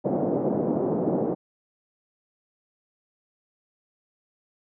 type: band-pass noise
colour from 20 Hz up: pink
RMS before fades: -25 dBFS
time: 0.04-1.35 s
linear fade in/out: 20 ms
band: 180 to 630 Hz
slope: 24 dB/octave
effects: none